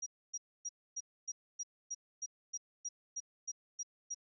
sine tone bursts, 5730 Hz, F8, 44 cents sharp, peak -37 dBFS, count 14, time 0.02-4.146 s, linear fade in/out 10 ms, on 44 ms, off 270 ms, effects none

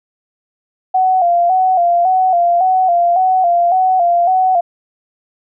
sine tone with vibrato, 720 Hz, F#5, 47 cents flat, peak -9 dBFS, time 0.94-4.61 s, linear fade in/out 10 ms, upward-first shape square, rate 1.8 Hz, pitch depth 66 cents each way, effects none

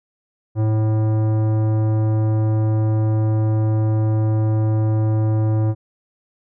sine tone with tanh clipping, 109 Hz, A2, 16 cents flat, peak -17 dBFS, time 0.55-5.75 s, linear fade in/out 50 ms, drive 15 dB, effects none

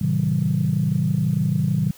sine chord, A diminished seventh, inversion none, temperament just, 110 / 132 / 158.4 / 190.08 Hz, A2 / C3 / Eb3 / Gb3, 0 / +16 / +31 / +47 cents, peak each -26 / -23 / -21 / -23 dBFS, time 0.01-1.91 s, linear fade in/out 5 ms, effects tanh soft clip ceiling -9 dBFS + white hiss -48 dBFS RMS until 1.97 s

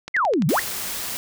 click train, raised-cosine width 0.2 ms, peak -15 dBFS, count 8, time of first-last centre 0.08-0.678 s, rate 11.7 Hz
sine exponential two-way sweep, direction down then up, 2217 to 134.7 to 2217 Hz, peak -17 dBFS, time 0.14-0.6 s, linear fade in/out 10 ms, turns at 0.47 s
white noise, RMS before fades -29 dBFS, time 0.49-1.17 s, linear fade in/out 0 ms
effects none

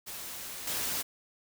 white noise with level steps, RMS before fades -41 / -33 dBFS, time 0.06-1.03 s, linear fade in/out 20 ms, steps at 0.67 s, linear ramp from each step 5 ms, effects none

